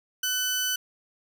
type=tone pair together; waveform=sawtooth; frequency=1500 / 3000 Hz; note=F#6 / F#7; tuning=+23 / +23 cents; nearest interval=octave; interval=1200 cents; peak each=-26 / -22 dBFS; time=0.23-0.76 s; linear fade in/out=5 ms; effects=none